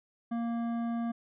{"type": "tone with hard clipping", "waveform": "sine", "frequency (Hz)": 233.1, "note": "A#3", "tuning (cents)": 0, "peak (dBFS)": -32, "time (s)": [0.31, 1.12], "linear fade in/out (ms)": 10, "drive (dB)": 11, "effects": ["resampled to 8000 Hz"]}